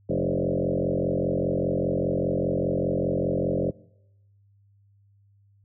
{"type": "tone with frequency modulation", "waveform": "sine", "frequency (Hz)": 349.2, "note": "F4", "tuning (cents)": 0, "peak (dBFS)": -22, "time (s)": [0.09, 3.71], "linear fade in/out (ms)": 10, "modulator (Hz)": 45, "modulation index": 5.4, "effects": ["noise-tail reverb RT60 0.9 s tail -24 dB re dry", "added 100 Hz sine -57 dBFS peak until 5.64 s"]}